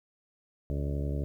harmonic tone with a mistuned harmonic, 71.1 Hz, C#2, 45 cents sharp, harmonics 1 / 2 / 3 / 4 / 5 / 6 / 7 / 8 / 9, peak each -31 / -34 / -43 / -40 / -45 / -43 / -50 / -45 / -49 dBFS, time 0.7-1.24 s, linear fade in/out 0 ms, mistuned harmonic 9, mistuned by -41 cents, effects 11-bit

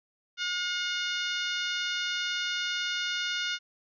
harmonic tone, 718 Hz, F5, 48 cents sharp, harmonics 2 / 3 / 4 / 5 / 6 / 7 / 8 / 9, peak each -33 / -38 / -35 / -35 / -41 / -42 / -44 / -49 dBFS, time 0.37-3.59 s, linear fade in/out 50 ms, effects none

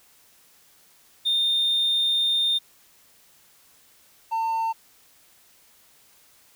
triangle tone pair in turn, 3634 / 901.7 Hz, A#7 / A5, -45 / +42 cents, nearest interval 2 octaves, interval 2413 cents, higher first, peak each -17 / -20 dBFS, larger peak first, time 1.25-2.59 / 4.31-4.73 s, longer first, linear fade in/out 20 ms, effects tanh soft clip ceiling -15 dBFS + white hiss -57 dBFS RMS until 6.55 s

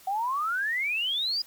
sine exponential sweep, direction up, 750 to 4978 Hz, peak -25 dBFS, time 0.07-1.42 s, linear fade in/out 5 ms, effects white hiss -53 dBFS RMS until 1.46 s + MP3 96 kbps

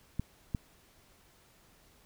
clicks, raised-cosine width 5 ms, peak -19 dBFS, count 2, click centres 0.196 / 0.548 s, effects pink hiss -63 dBFS RMS until 2.05 s

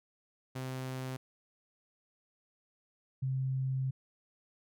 sawtooth / sine tone pair in turn, 130 / 131.97 Hz, C3 / C3, -11 / +15 cents, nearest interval unison, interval 26 cents, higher second, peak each -33 / -30 dBFS, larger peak second, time 0.55-1.17 / 3.22-3.91 s, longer second, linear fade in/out 10 ms, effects none

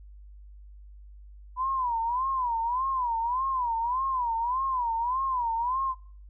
sine tone with vibrato, 987.8 Hz, B5, in tune, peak -25 dBFS, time 1.56-5.95 s, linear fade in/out 50 ms, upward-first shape sine, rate 1.7 Hz, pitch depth 150 cents each way, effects noise-tail reverb RT60 0.5 s tail -24 dB re dry + added 50 Hz sine -45 dBFS peak until 6.29 s

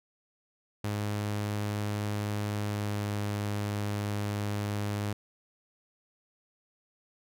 sawtooth tone with pitch glide, 103.9 to 103.12 Hz, G#2 to G#2, +1 to -12 cents, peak -26 dBFS, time 0.84-5.13 s, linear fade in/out 5 ms, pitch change -13 cents, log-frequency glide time 2.6-3.06 s, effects none

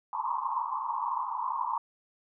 white band-pass noise, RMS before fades -32 dBFS, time 0.13-1.78 s, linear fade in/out 2 ms, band 880 to 1100 Hz, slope 96 dB/octave, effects none

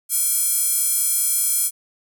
square tone with high-pass filter, 467.4 Hz, A#4, 5 cents sharp, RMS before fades -20 dBFS, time 0.09-1.71 s, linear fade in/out 50 ms, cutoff 9800 Hz, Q 2.1, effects none

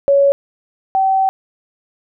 sine tone pair in turn, 559 / 768.5 Hz, C#5 / G5, +14 / -35 cents, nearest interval tritone, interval 551 cents, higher second, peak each -8 / -11 dBFS, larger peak first, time 0.08-0.32 / 0.95-1.29 s, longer second, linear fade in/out 0 ms, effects none

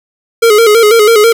square tone with vibrato, 440 Hz, A4, in tune, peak -4 dBFS, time 0.42-1.33 s, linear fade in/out 10 ms, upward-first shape square, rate 6.1 Hz, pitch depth 81 cents each way, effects none

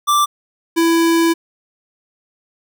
square tone pair in turn, 1174.7 / 332.3 Hz, D6 / E4, 0 / +14 cents, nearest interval octave + minor seventh, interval 2186 cents, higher first, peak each -12 dBFS, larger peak neither, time 0.07-0.26 / 0.76-1.34 s, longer second, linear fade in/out 20 ms, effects none

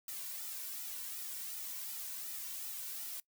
blue noise with flanger, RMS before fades -43 dBFS, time 0.08-3.2 s, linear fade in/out 2 ms, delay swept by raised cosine 1.8 to 2.42 ms, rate 2.7 Hz, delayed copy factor -0.7, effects noise-tail reverb RT60 0.1 s tail -21 dB re dry

